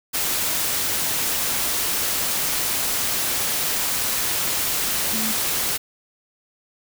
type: tone in noise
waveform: sine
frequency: 220 Hz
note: A3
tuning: in tune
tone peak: -28 dBFS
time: 5.12-5.33 s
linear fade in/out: 20 ms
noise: white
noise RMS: -23 dBFS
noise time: 0.13-5.78 s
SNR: -8 dB
effects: none